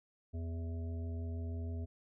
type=harmonic tone with a mistuned harmonic; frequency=82.41 Hz; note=E2; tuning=in tune; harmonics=1 / 3 / 5 / 7 / 8; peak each=-37 / -47 / -53 / -62 / -56 dBFS; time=0.33-1.86 s; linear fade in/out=20 ms; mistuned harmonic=1; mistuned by=+43 cents; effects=none